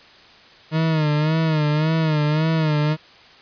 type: tone with vibrato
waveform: 40% pulse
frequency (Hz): 155.3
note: D#3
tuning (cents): -3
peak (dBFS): -16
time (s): 0.71-2.97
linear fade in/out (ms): 50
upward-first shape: sine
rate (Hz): 1.8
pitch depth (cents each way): 74
effects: white hiss -47 dBFS RMS until 3.41 s + resampled to 11025 Hz